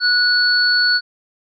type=tone pair together; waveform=sine; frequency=1469 / 4420 Hz; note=F#6 / C#8; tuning=-13 / -6 cents; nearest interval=octave + perfect fifth; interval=1907 cents; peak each=-15 dBFS; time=0-1.01 s; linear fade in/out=50 ms; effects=none